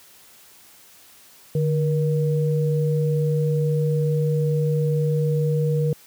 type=tone pair together; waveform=sine; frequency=149.62 / 475.6 Hz; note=D3 / A#4; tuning=+33 / +35 cents; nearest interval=octave + minor sixth; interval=2002 cents; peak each=-19 / -24 dBFS; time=1.55-5.93 s; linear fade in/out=2 ms; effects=white hiss -50 dBFS RMS until 6.06 s + high-pass 60 Hz 12 dB/octave